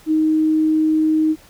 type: tone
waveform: sine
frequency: 312.8 Hz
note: D#4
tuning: 9 cents sharp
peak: -13 dBFS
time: 0.06-1.36 s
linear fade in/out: 50 ms
effects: pink hiss -48 dBFS RMS until 1.49 s

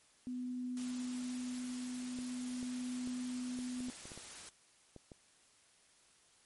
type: tone with tremolo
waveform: sine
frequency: 249.8 Hz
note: B3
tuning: 20 cents sharp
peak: -37 dBFS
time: 0.27-3.9 s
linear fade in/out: 0 ms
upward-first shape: triangle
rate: 0.44 Hz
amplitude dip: 25%
type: noise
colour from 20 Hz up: white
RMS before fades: -50 dBFS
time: 0.77-4.49 s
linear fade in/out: 0 ms
type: clicks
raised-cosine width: 2 ms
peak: -37 dBFS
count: 11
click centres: 2.188 / 2.629 / 3.074 / 3.589 / 3.805 / 3.885 / 4.055 / 4.118 / 4.176 / 4.963 / 5.118 s
effects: white hiss -67 dBFS RMS until 6.45 s + MP3 48 kbps

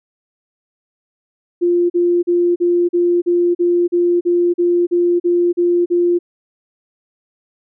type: tone bursts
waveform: sine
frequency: 349.2 Hz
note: F4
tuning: in tune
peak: -11 dBFS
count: 14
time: 1.61-6.19 s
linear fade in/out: 20 ms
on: 290 ms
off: 40 ms
effects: none

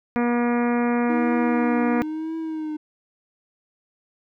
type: harmonic tone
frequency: 239.8 Hz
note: A#3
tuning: 49 cents sharp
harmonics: 1 / 2 / 3 / 4 / 5 / 6 / 7 / 8 / 9 / 10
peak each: -20 / -26 / -30 / -32 / -34 / -36 / -37 / -38 / -39 / -40 dBFS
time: 0.16-2.02 s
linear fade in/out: 0 ms
type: tone with vibrato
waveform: triangle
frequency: 311.1 Hz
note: D#4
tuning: in tune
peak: -24 dBFS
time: 1.09-2.77 s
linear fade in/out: 10 ms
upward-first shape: triangle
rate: 0.98 Hz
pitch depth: 77 cents each way
effects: none

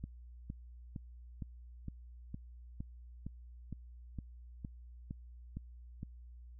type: click train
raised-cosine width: 5 ms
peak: -29 dBFS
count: 14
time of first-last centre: 0.04-6.031 s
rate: 2.17 Hz
effects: added 60 Hz sine -50 dBFS peak until 6.59 s

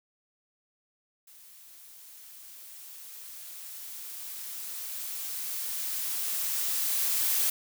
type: noise with level ramp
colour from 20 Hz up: blue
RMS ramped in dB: -53 to -26 dBFS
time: 1.27-7.5 s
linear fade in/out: 5 ms
effects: none

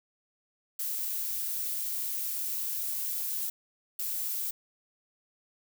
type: noise bursts at uneven times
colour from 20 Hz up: violet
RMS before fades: -33 dBFS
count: 2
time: 0.79-3.5 / 3.99-4.51 s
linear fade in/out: 5 ms
effects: none

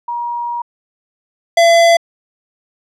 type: tone pair in turn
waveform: sine / square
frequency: 952 / 675.9 Hz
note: A#5 / E5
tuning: +36 / +43 cents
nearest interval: tritone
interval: 593 cents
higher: first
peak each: -18 / -7 dBFS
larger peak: second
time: 0.08-0.62 / 1.57-1.97 s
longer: first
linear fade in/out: 5 ms
effects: low-pass 7000 Hz 12 dB/octave

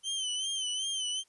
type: tone with vibrato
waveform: sawtooth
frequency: 3081 Hz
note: G7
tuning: 31 cents flat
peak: -28 dBFS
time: 0.03-1.24 s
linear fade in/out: 50 ms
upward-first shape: sine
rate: 2.6 Hz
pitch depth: 72 cents each way
effects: white hiss -69 dBFS RMS until 1.28 s + resampled to 24000 Hz

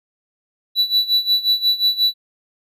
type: tone with tremolo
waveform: triangle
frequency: 3951 Hz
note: B7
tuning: in tune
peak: -10 dBFS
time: 0.75-2.14 s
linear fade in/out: 50 ms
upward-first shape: sine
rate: 5.6 Hz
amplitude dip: 85%
effects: none

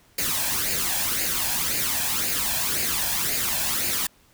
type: noise with flanger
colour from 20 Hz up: white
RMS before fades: -25 dBFS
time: 0.18-4.07 s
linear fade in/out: 5 ms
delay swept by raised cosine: 0.43 to 1.23 ms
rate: 1.9 Hz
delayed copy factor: +0.6
effects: pink hiss -58 dBFS RMS until 4.33 s

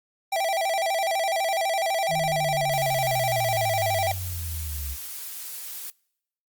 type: tone with vibrato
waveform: square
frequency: 716 Hz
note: F5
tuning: 43 cents sharp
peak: -23 dBFS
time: 0.32-4.12 s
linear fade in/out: 5 ms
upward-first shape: square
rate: 12 Hz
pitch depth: 150 cents each way
type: linear sweep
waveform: sine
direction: down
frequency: 161.3 to 67.1 Hz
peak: -30 dBFS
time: 2.08-4.97 s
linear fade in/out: 50 ms
type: noise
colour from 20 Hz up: blue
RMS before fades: -36 dBFS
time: 2.72-5.9 s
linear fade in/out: 0 ms
effects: noise-tail reverb RT60 0.8 s tail -26 dB re dry + Opus 32 kbps

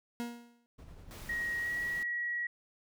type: tone with exponential decay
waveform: 40% pulse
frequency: 237.4 Hz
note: A#3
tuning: 32 cents sharp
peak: -32 dBFS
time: 0.2-0.66 s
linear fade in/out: 0 ms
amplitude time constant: 100 ms
type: noise with tremolo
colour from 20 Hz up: brown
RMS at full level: -49 dBFS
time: 0.78-1.45 s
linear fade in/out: 10 ms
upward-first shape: sine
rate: 10 Hz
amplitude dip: 35%
type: noise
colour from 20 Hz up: pink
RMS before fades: -49 dBFS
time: 1.11-2.03 s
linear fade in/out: 0 ms
type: tone with pitch glide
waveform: sine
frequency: 1890 to 1916.4 Hz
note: A#6 to A#6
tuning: +23 to +47 cents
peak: -32 dBFS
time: 1.29-2.47 s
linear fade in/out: 5 ms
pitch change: +24 cents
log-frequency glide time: 1.61-1.72 s
effects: none

